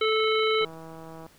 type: harmonic tone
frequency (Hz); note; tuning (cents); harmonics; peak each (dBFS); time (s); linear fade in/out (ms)
437; A4; -12; 1 / 3 / 5 / 7 / 9; -23 / -28 / -30 / -31 / -33; 0.01-0.65; 5
type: click train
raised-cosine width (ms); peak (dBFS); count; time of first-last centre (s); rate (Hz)
1; -30; 107; 0.61-1.264; 162
effects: pink hiss -57 dBFS RMS until 1.38 s